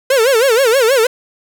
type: tone with vibrato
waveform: 45% pulse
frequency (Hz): 493.9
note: B4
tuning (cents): 0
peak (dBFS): -9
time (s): 0.1-1.07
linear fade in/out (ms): 5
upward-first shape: sine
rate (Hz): 6.3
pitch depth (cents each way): 210
effects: none